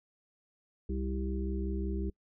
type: harmonic tone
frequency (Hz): 65.41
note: C2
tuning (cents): 0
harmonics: 1 / 3 / 5 / 6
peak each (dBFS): -33 / -38 / -40 / -41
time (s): 0.89-2.1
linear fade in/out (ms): 5
effects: noise-tail reverb RT60 0.1 s tail -25 dB re dry